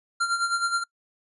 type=tone with tremolo; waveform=square; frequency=1383 Hz; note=F6; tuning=17 cents flat; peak=-21 dBFS; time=0.2-0.84 s; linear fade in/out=10 ms; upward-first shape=sine; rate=9.5 Hz; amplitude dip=65%; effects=noise-tail reverb RT60 0.1 s tail -24 dB re dry + resampled to 24000 Hz